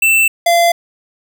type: tone pair in turn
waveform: square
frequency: 2668 / 685.8 Hz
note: E7 / F5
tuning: +20 / -32 cents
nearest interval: 2 octaves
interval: 2352 cents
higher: first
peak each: -9 dBFS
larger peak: neither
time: 0.02-0.28 / 0.46-0.72 s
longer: neither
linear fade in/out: 5 ms
effects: none